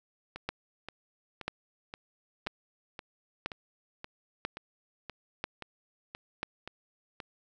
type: two click trains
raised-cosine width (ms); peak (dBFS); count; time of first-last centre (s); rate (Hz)
0.3; -16 / -24; 7 / 14; 0.49-6.431 / 0.36-7.202; 1.01 / 1.9
effects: none